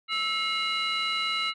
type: tone cluster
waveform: sine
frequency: 1314 / 2152 / 2861 / 3972 Hz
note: E6 / C7 / F7 / B7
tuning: -6 / +48 / +41 / +9 cents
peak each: -30 dBFS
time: 0.08-1.54 s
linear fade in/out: 50 ms
effects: tanh soft clip ceiling -20 dBFS